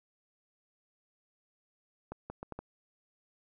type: accelerating click train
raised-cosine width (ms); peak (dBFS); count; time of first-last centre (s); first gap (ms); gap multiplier
1; -26; 5; 2.12-2.59; 180; 0.72
effects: none